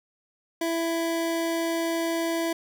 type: tone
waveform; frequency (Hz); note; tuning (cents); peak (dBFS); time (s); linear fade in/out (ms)
25% pulse; 331.9; E4; +12; -21; 0.61-2.53; 5
effects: none